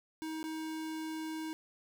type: tone with dropouts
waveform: square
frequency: 316.6 Hz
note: D#4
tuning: 30 cents sharp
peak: -38 dBFS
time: 0.22-1.53 s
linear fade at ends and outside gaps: 0 ms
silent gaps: 0.429-0.44 s
effects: none